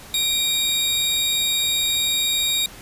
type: tone pair together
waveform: sawtooth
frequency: 2365 / 3757 Hz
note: D7 / A#7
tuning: +12 / +13 cents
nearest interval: minor sixth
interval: 801 cents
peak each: -26 / -16 dBFS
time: 0.14-2.66 s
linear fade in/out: 2 ms
effects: pink hiss -41 dBFS RMS until 2.81 s + resampled to 32000 Hz